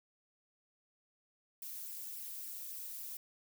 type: noise with flanger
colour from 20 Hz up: violet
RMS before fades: -45 dBFS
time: 1.62-3.17 s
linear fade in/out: 2 ms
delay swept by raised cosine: 0.37 to 2.87 ms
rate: 3.6 Hz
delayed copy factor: +0.65
effects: none